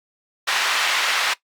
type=band-pass noise; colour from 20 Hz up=white; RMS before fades=-21 dBFS; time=0.47-1.34 s; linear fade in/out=10 ms; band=1000 to 3000 Hz; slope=12 dB/octave; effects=noise-tail reverb RT60 0.1 s tail -18 dB re dry + Opus 48 kbps